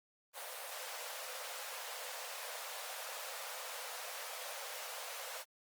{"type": "high-pass noise", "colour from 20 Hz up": "pink", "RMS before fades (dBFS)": -45, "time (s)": [0.33, 5.45], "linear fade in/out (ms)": 50, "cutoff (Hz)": 480, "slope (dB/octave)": 96, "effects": ["Opus 32 kbps"]}